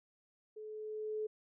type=tone with level ramp; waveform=sine; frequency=430 Hz; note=A4; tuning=40 cents flat; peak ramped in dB=-45 to -34 dBFS; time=0.56-1.27 s; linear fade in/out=10 ms; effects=none